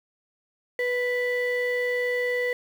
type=tone pair together; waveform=sine; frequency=492.2 / 1975.5 Hz; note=B4 / B6; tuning=-6 / 0 cents; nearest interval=2 octaves; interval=2406 cents; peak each=-23 / -25 dBFS; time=0.79-2.53 s; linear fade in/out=2 ms; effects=tanh soft clip ceiling -20 dBFS + 8-bit